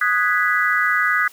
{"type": "chord", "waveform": "sine", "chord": "G# minor seventh", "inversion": "second", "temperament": "equal", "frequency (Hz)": [1244.5, 1480, 1661.2, 1975.5], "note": ["D#6", "F#6", "G#6", "B6"], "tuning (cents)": [0, 0, 0, 0], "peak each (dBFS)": -21, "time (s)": [0.01, 1.28], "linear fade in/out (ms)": 5, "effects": ["white hiss -47 dBFS RMS until 1.32 s", "high-pass 300 Hz 12 dB/octave"]}